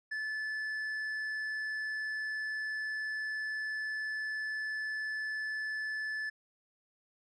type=tone with tanh clipping; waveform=sine; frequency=1737 Hz; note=A6; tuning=23 cents flat; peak=-35 dBFS; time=0.11-6.3 s; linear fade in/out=10 ms; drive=5 dB; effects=none